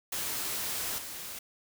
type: noise with level steps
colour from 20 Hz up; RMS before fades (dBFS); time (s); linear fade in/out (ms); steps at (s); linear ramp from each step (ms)
white; -34 / -41; 0.12-1.39; 5; 0.98; 5
effects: none